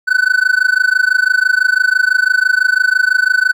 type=tone with amplitude modulation; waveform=triangle; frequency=1506 Hz; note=F#6; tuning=30 cents sharp; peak=-4 dBFS; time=0.07-3.53 s; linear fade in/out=20 ms; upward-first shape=sine; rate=26 Hz; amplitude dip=95%; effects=none